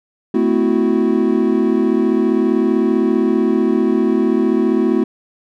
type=chord; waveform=triangle; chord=F# half-diminished seventh; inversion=first; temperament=equal with one note detuned; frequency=220 / 255.4 / 329.6 / 370 Hz; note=A3 / C4 / E4 / F#4; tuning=0 / -42 / 0 / 0 cents; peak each=-16 dBFS; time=0.34-5.04 s; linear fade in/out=5 ms; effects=none